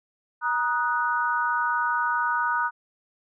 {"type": "chord", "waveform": "sine", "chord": "D# minor", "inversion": "second", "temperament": "equal with one note detuned", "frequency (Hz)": [947.5, 1244.5, 1480], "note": ["A#5", "D#6", "F#6"], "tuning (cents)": [28, 0, 0], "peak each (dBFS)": [-26, -27, -26], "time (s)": [0.41, 2.71], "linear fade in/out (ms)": 50, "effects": []}